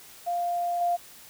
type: tone with level steps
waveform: sine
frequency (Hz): 698.5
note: F5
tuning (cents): 0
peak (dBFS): -25 / -22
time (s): 0.26-0.97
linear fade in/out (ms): 20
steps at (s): 0.81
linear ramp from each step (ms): 2
effects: white hiss -49 dBFS RMS until 1.29 s